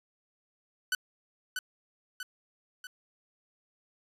sawtooth tone with echo, 1497 Hz, F#6, 20 cents sharp, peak -23 dBFS, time 0.92-0.95 s, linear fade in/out 2 ms, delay 640 ms, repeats 3, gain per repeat -5 dB, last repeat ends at 2.87 s, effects resampled to 32000 Hz

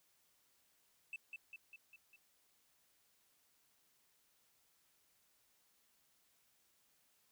sine tone with echo, 2642 Hz, E7, 3 cents sharp, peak -40 dBFS, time 1.13-1.16 s, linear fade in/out 2 ms, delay 200 ms, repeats 5, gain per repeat -4 dB, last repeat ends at 2.16 s, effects tanh soft clip ceiling -41 dBFS + white hiss -75 dBFS RMS until 7.31 s

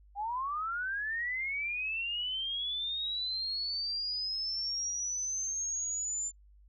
sine linear sweep, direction up, 784 to 7200 Hz, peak -32 dBFS, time 0.15-6.32 s, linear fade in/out 50 ms, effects noise-tail reverb RT60 0.1 s tail -26 dB re dry + added 50 Hz sine -56 dBFS peak until 6.68 s

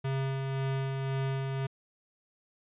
square tone with tremolo, 134.9 Hz, C#3, 47 cents flat, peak -29 dBFS, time 0.04-1.67 s, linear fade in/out 10 ms, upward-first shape sine, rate 1.9 Hz, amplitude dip 30%, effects resampled to 8000 Hz

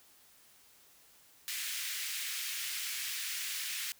pink high-pass noise, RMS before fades -38 dBFS, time 1.48-3.92 s, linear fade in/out 0 ms, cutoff 1900 Hz, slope 24 dB/octave, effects white hiss -62 dBFS RMS until 3.99 s

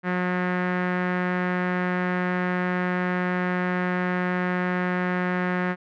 sawtooth tone with low-pass filter, 180.6 Hz, F#3, 42 cents flat, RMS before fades -25 dBFS, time 0.03-5.76 s, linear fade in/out 50 ms, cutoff 1800 Hz, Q 3.1, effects none

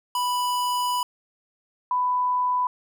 square / sine tone pair in turn, 987.8 / 995.2 Hz, B5 / B5, 0 / +13 cents, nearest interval unison, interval 13 cents, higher second, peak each -23 / -20 dBFS, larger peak second, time 0.15-1.03 / 1.91-2.67 s, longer first, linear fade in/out 2 ms, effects none

